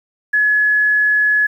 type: tone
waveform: sine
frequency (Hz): 1698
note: G#6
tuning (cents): +38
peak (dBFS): -11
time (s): 0.33-1.47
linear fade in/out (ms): 10
effects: 8-bit